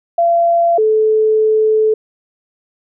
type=tone pair in turn; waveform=sine; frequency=682 / 434.6 Hz; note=F5 / A4; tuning=-41 / -21 cents; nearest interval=minor sixth; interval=780 cents; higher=first; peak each=-9 dBFS; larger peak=neither; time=0.18-0.78 / 0.78-1.94 s; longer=second; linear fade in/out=5 ms; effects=none